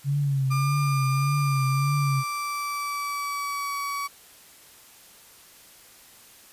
sine tone with vibrato, 138.2 Hz, C#3, 5 cents flat, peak -21 dBFS, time 0.04-2.24 s, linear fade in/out 50 ms, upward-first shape triangle, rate 1.7 Hz, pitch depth 81 cents each way
35% pulse tone with pitch glide, 1199 to 1133.7 Hz, D6 to C#6, +36 to +39 cents, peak -26 dBFS, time 0.5-4.08 s, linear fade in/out 20 ms, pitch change -97 cents, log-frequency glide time 1.3-3.74 s
effects white hiss -51 dBFS RMS until 6.52 s + resampled to 32000 Hz

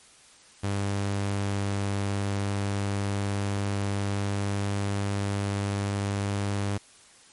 sawtooth tone with pitch glide, 99.9 to 100.54 Hz, G2 to G2, +33 to +44 cents, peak -22 dBFS, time 0.63-6.78 s, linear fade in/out 10 ms, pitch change +11 cents, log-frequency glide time 2.34-6.3 s, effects white hiss -54 dBFS RMS until 7.32 s + MP3 48 kbps

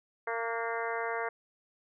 harmonic tone with a mistuned harmonic, 229.7 Hz, A#3, 25 cents flat, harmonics 2 / 3 / 4 / 5 / 6 / 7 / 8 / 9, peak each -36 / -38 / -39 / -40 / -41 / -41 / -42 / -43 dBFS, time 0.27-1.29 s, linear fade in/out 5 ms, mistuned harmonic 6, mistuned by +44 cents, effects none

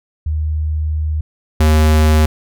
sine / square tone pair in turn, 77.1 / 77.4 Hz, D#2 / D#2, -15 / -9 cents, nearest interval unison, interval 6 cents, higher second, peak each -15 / -9 dBFS, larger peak second, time 0.26-1.21 / 1.6-2.26 s, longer first, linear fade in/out 5 ms, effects none

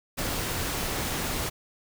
pink noise, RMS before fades -30 dBFS, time 0.17-1.5 s, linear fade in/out 20 ms, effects none

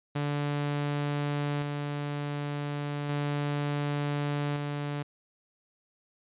sawtooth tone with tremolo, 145.2 Hz, D3, 19 cents flat, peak -24 dBFS, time 0.15-5.03 s, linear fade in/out 10 ms, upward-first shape square, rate 0.34 Hz, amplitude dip 30%, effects resampled to 8000 Hz

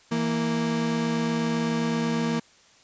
35% pulse tone pair together, 164.81 / 232.7 Hz, E3 / A#3, 0 / -3 cents, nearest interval tritone, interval 597 cents, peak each -27 / -23 dBFS, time 0.11-2.4 s, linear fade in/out 10 ms, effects white hiss -56 dBFS RMS until 2.83 s + resampled to 16000 Hz

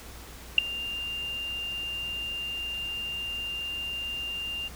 sine tone with ADSR envelope, 2794 Hz, F7, in tune, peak -9 dBFS, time 0.58-4.69 s, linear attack 3 ms, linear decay 7 ms, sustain -22 dB, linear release 23 ms, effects added 60 Hz sine -46 dBFS peak until 4.75 s + pink hiss -46 dBFS RMS until 4.75 s

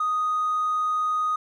sine tone with hard clipping, 1244.5 Hz, D#6, in tune, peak -22 dBFS, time 0-1.36 s, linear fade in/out 5 ms, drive 1 dB, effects none

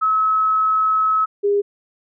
sine tone pair in turn, 1289 / 406 Hz, E6 / G#4, -39 / -39 cents, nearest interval octave + minor sixth, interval 2000 cents, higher first, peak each -14 dBFS, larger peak neither, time 0.01-1.26 / 1.43-1.62 s, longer first, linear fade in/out 20 ms, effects none

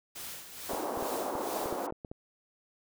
white noise with tremolo, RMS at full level -41 dBFS, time 0.15-1.87 s, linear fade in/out 10 ms, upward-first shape sine, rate 2.3 Hz, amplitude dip 60%
white band-pass noise, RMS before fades -35 dBFS, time 0.69-1.91 s, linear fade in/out 5 ms, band 270 to 940 Hz, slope 24 dB/octave
clicks, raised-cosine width 2 ms, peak -28 dBFS, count 9, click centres 0.734 / 0.974 / 1.025 / 1.353 / 1.659 / 1.726 / 1.924 / 2.048 / 2.115 s
effects none

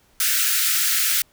white high-pass noise, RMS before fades -20 dBFS, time 0.2-1.22 s, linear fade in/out 2 ms, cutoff 1300 Hz, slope 96 dB/octave, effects pink hiss -59 dBFS RMS until 1.32 s

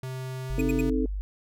square tone with pitch glide, 130 to 134.12 Hz, C3 to C3, -11 to +43 cents, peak -33 dBFS, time 0.03-0.9 s, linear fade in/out 2 ms, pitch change +54 cents, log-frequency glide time 0.45-0.68 s
sine tone, 49 Hz, G1, in tune, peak -28 dBFS, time 0.5-1.21 s, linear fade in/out 0 ms
sine chord, A diminished, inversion first, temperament equal, 261.6 / 311.1 / 440 Hz, C4 / Eb4 / A4, 0 / 0 / 0 cents, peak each -26 / -29 / -30 dBFS, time 0.58-1.06 s, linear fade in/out 2 ms
square tone bursts, 2489 Hz, D#7, in tune, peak -33 dBFS, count 3, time 0.59-0.81 s, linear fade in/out 2 ms, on 22 ms, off 77 ms
effects none

